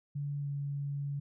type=tone with pitch glide; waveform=sine; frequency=143.4 to 141.83 Hz; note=D3 to C#3; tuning=-41 to +40 cents; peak=-33 dBFS; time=0.15-1.2 s; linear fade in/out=10 ms; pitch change=-19 cents; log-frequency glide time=0.41-0.47 s; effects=none